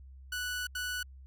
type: tone bursts at uneven times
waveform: sawtooth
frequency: 1480 Hz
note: F#6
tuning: in tune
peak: -30 dBFS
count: 2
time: 0.32-0.67 / 0.75-1.03 s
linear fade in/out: 5 ms
effects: added 66 Hz sine -48 dBFS peak until 1.26 s